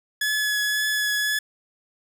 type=tone with vibrato; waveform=sawtooth; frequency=1702 Hz; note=G#6; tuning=42 cents sharp; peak=-18 dBFS; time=0.21-1.39 s; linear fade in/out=5 ms; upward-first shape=triangle; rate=1.9 Hz; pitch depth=15 cents each way; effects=none